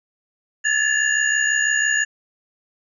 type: tone cluster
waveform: sine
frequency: 1696 / 1762 / 2802 / 6830 Hz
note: G#6 / A6 / F7 / G#8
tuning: +36 / +2 / +5 / +48 cents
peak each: -20 / -21 / -27 / -24 dBFS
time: 0.64-2.05 s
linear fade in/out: 20 ms
effects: none